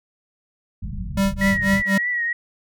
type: low-pass noise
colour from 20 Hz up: pink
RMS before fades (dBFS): -29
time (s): 0.82-1.83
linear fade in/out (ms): 10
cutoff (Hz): 210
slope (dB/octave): 96
type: tone with tremolo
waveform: square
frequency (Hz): 196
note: G3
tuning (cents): 0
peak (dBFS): -16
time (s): 1.17-1.98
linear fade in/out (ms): 5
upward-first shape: sine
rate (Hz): 4.1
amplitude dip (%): 100
type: tone with vibrato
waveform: sine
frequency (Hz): 1917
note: A#6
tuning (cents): +48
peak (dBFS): -20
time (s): 1.41-2.33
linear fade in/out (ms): 5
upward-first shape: triangle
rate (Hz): 3.3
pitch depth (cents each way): 60
effects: none